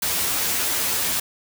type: noise with comb filter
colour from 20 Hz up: white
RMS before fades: -23 dBFS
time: 0.02-1.2 s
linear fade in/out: 5 ms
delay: 11 ms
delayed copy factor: +0.65
effects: none